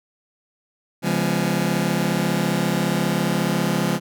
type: chord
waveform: sawtooth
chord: C# dominant seventh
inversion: none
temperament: just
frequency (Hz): 138.59 / 173.24 / 207.9 / 249.5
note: C#3 / E#3 / G#3 / B3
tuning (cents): 0 / -14 / +2 / +18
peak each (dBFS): -23 / -18 / -20 / -24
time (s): 1.02-4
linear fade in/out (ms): 50
effects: none